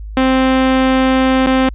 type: tone with dropouts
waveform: sawtooth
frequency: 261.6 Hz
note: C4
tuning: in tune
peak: -6 dBFS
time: 0.17-1.69 s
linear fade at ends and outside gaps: 2 ms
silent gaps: 1.464-1.47 s
effects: added 52 Hz sine -25 dBFS peak until 1.74 s + resampled to 8000 Hz